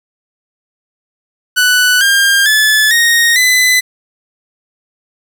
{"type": "tone with pitch steps", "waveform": "sawtooth", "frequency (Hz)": [1488, 1604, 1729.1, 1864, 2009], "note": ["F#6", "G6", "A6", "A#6", "B6"], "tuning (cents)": [9, 39, -31, -1, 29], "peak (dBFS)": -4, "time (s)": [1.56, 3.81], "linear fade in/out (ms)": 20, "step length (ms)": 450, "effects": ["7-bit"]}